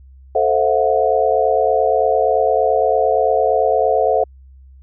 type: chord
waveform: sine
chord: F# half-diminished seventh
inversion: first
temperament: equal with one note detuned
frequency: 440 / 523.3 / 659.3 / 728.1 Hz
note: A4 / C5 / E5 / F#5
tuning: 0 / 0 / 0 / -28 cents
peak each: -18 dBFS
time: 0.35-4.24 s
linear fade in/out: 5 ms
effects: added 66 Hz sine -40 dBFS peak until 4.82 s